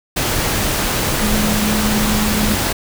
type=tone in noise; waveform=sine; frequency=211.9 Hz; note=G#3; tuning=35 cents sharp; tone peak=-17 dBFS; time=1.21-2.55 s; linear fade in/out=10 ms; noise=pink; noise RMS=-18 dBFS; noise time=0.16-2.73 s; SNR=-2 dB; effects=none